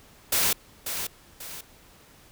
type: noise with echo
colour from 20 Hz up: white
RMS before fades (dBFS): -23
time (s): 0.32-0.53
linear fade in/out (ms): 5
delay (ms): 540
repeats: 2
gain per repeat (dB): -8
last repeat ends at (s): 1.61
effects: pink hiss -54 dBFS RMS until 2.31 s